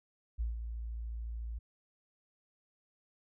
sine tone with ADSR envelope, 56.9 Hz, A#1, 41 cents flat, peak -30 dBFS, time 0.38-1.59 s, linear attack 25 ms, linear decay 150 ms, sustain -7 dB, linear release 11 ms, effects none

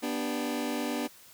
sawtooth chord, G major, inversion first, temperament just, 245 / 294 / 392 Hz, B3 / D4 / G4, -14 / +2 / 0 cents, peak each -29 / -29 / -35 dBFS, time 0.02-1.08 s, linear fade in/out 20 ms, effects white hiss -54 dBFS RMS until 1.33 s

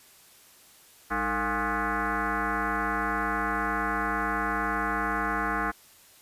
sine tone with frequency modulation, 199.6 Hz, G3, 32 cents sharp, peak -25 dBFS, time 1.1-5.72 s, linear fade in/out 20 ms, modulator 254 Hz, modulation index 6.3, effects white hiss -55 dBFS RMS until 6.21 s + resampled to 32000 Hz

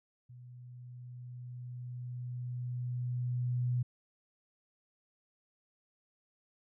sine tone with level ramp, 123.47 Hz, B2, in tune, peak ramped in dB -49 to -28 dBFS, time 0.29-3.83 s, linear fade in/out 10 ms, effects none

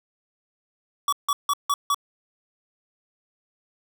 square tone bursts, 1138 Hz, C#6, 45 cents sharp, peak -20 dBFS, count 5, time 1.08-1.945 s, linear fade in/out 2 ms, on 45 ms, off 160 ms, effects none

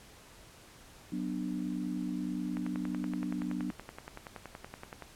sine chord, B minor, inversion second, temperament just, 185.21 / 246.9 / 296.3 Hz, F#3 / B3 / D4, +2 / 0 / +15 cents, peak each -37 dBFS, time 1.12-3.71 s, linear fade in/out 5 ms
click train, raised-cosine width 0.5 ms, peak -27 dBFS, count 27, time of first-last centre 2.57-5.023 s, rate 10.6 Hz
effects pink hiss -55 dBFS RMS until 5.15 s + low-pass 12000 Hz 12 dB/octave

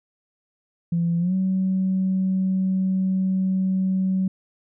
sine tone with pitch glide, 170 to 188.63 Hz, F3 to F#3, -46 to +34 cents, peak -18 dBFS, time 0.92-4.28 s, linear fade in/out 5 ms, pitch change +180 cents, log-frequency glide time 1.19-1.34 s, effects tanh soft clip ceiling -14 dBFS

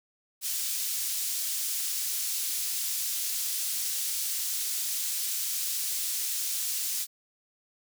pink high-pass noise, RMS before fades -31 dBFS, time 0.41-7.07 s, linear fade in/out 50 ms, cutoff 5600 Hz, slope 12 dB/octave, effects none

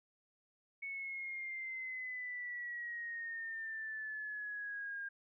sine exponential sweep, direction down, 2217 to 1609 Hz, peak -40 dBFS, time 0.82-5.09 s, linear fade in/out 10 ms, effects none

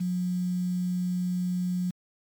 sine tone with quantisation, 180 Hz, F#3, 47 cents flat, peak -25 dBFS, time 0-1.91 s, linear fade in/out 10 ms, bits 8, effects MP3 96 kbps

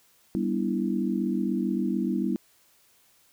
sine chord, E minor seventh, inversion first, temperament equal with one note detuned, 196 / 243 / 293.7 / 329.6 Hz, G3 / B3 / D4 / E4, 0 / -28 / 0 / 0 cents, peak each -28 / -29 / -33 / -30 dBFS, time 0.35-2.36 s, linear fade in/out 0 ms, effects white hiss -62 dBFS RMS until 3.32 s

